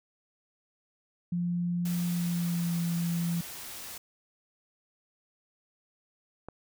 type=tone with pitch glide; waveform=sine; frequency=174.61 to 170.33 Hz; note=F3 to F3; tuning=0 to -43 cents; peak=-27 dBFS; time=1.32-3.41 s; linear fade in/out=5 ms; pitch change=-43 cents; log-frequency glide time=2.01-2.82 s
type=noise; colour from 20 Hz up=white; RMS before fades=-42 dBFS; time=1.85-3.98 s; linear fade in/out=5 ms
type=click; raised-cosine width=1 ms; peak=-26 dBFS; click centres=6.486 s
effects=none